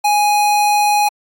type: tone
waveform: square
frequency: 830.6 Hz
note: G#5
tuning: in tune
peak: -12 dBFS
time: 0.04-1.09 s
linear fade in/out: 10 ms
effects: AAC 64 kbps